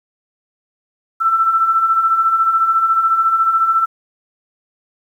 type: beating tone pair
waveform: sine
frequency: 1321 / 1335 Hz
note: E6 / E6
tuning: +3 / +22 cents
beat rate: 14 Hz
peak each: -20 / -12 dBFS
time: 1.2-3.86 s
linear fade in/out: 20 ms
effects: 8-bit